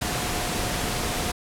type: tone in noise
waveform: sine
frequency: 719 Hz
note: F#5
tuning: 50 cents flat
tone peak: -36 dBFS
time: 0.01-1.32 s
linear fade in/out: 10 ms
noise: pink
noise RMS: -27 dBFS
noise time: 0.01-1.32 s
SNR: -12 dB
effects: low-pass 12000 Hz 12 dB/octave